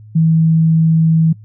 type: tone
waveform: sine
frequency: 161.6 Hz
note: E3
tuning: 34 cents flat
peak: -8 dBFS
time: 0.15-1.33 s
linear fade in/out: 10 ms
effects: noise-tail reverb RT60 0.1 s tail -23 dB re dry + added 107 Hz sine -35 dBFS peak until 1.44 s